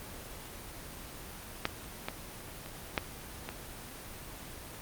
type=clicks; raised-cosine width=0.3 ms; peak=-11 / -30 / -16 / -26 / -11 / -20 dBFS; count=6; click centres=1.654 / 1.843 / 2.085 / 2.661 / 2.978 / 3.49 s; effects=pink hiss -45 dBFS RMS until 4.81 s + Opus 24 kbps